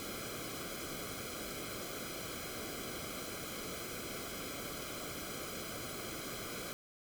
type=noise with comb filter; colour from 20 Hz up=pink; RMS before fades=-43 dBFS; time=0-6.73 s; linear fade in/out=0 ms; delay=1.1 ms; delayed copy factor=-0.8; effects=none